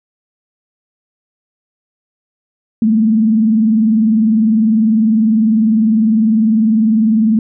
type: tone with vibrato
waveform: sine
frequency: 220 Hz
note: A3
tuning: in tune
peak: -8 dBFS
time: 2.82-7.39 s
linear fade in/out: 2 ms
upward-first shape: sine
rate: 20 Hz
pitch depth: 93 cents each way
effects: none